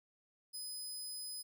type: tone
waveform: 20% pulse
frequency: 5020 Hz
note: D#8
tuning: 15 cents sharp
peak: -37 dBFS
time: 0.53-1.43 s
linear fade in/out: 20 ms
effects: none